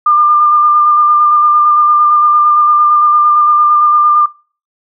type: tone with vibrato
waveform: sine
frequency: 1199 Hz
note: D6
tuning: 36 cents sharp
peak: -5 dBFS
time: 0.06-4.26 s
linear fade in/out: 5 ms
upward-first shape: square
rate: 8.8 Hz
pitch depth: 13 cents each way
effects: noise-tail reverb RT60 0.4 s tail -24 dB re dry